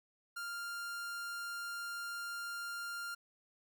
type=tone; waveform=45% pulse; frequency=1396.9 Hz; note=F6; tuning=in tune; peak=-40 dBFS; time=0.36-3.15 s; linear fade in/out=10 ms; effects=none

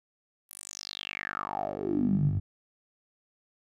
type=tone with band-pass filter sweep; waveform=10% pulse; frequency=50 Hz; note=G1; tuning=35 cents sharp; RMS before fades=-31 dBFS; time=0.49-2.4 s; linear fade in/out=20 ms; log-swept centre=12000 to 100 Hz; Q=7.5; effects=none

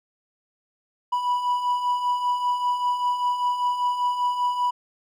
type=beating tone pair; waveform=triangle; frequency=979 / 984.1 Hz; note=B5 / B5; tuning=-15 / -6 cents; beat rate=5.1 Hz; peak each=-28 / -20 dBFS; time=1.12-4.71 s; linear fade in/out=10 ms; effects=none

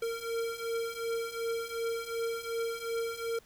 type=beating tone pair; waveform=square; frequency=458.5 / 461.2 Hz; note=A#4 / A#4; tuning=-29 / -19 cents; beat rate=2.7 Hz; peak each=-38 / -35 dBFS; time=0.02-3.39 s; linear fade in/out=5 ms; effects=pink hiss -61 dBFS RMS until 3.45 s

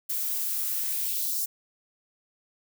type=noise with high-pass filter sweep; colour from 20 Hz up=violet; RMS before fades=-29 dBFS; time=0.09-1.46 s; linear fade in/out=10 ms; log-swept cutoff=270 to 5900 Hz; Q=1.7; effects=none

